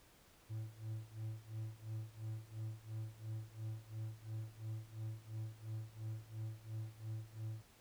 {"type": "tone with tremolo", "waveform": "triangle", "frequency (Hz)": 110, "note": "A2", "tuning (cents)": 0, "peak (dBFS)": -38, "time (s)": [0.49, 7.63], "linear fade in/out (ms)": 20, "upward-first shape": "sine", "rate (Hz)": 2.9, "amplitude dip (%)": 90, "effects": ["pink hiss -66 dBFS RMS until 7.8 s"]}